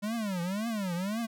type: tone with vibrato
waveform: square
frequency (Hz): 199.9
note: G3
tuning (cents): +34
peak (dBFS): -31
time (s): 0.02-1.27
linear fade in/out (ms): 20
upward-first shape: triangle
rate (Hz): 1.9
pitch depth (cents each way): 300
effects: none